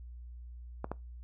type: clicks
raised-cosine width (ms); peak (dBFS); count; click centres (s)
1; -21; 2; 0.844 / 0.916
effects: noise-tail reverb RT60 0.2 s tail -21 dB re dry + added 60 Hz sine -44 dBFS peak until 1.23 s